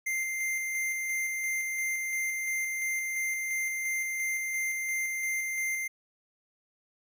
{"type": "tone with tremolo", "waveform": "square", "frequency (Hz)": 2093, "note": "C7", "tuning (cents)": 0, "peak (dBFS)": -29, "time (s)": [0.06, 5.88], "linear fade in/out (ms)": 10, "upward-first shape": "square", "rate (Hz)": 2.9, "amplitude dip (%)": 25, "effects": []}